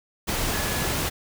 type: tone in noise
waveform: sine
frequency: 1700 Hz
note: G#6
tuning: 40 cents sharp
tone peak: -36 dBFS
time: 0.52-0.86 s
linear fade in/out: 20 ms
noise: pink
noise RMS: -26 dBFS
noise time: 0.27-1.1 s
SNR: -13 dB
effects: none